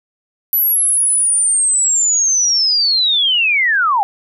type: linear sweep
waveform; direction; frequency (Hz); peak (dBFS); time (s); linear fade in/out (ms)
sine; down; 11950 to 763; -11; 0.53-4.03; 0
effects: none